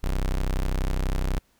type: tone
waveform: 35% pulse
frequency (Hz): 32.13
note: C1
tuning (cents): -31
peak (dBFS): -21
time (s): 0.03-1.39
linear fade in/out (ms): 10
effects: pink hiss -65 dBFS RMS until 1.59 s